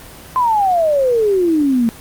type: exponential sweep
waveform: sine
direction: down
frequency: 1042 to 223.4 Hz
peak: -11 dBFS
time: 0.36-1.89 s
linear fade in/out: 0 ms
effects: pink hiss -37 dBFS RMS until 2 s + Opus 24 kbps